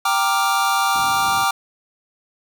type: chord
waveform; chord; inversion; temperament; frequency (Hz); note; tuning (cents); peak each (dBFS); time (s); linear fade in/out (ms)
square; G minor seventh; none; equal with one note detuned; 784 / 932.3 / 1179.4 / 1396.9; G5 / Bb5 / D6 / F6; 0 / 0 / +7 / 0; -22 / -25 / -21 / -24; 0.05-1.51; 5
type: band-pass noise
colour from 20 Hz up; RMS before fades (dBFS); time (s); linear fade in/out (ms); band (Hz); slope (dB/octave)
pink; -38; 0.94-1.45; 20; 100 to 300; 12
effects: none